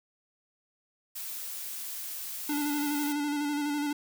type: noise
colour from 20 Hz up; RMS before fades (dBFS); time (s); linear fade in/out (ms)
blue; -38; 1.15-3.13; 10
type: tone with vibrato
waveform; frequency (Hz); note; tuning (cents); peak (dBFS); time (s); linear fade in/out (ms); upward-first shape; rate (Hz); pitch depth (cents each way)
square; 292.2; D4; -9; -29; 2.49-3.93; 5; square; 12; 26
effects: none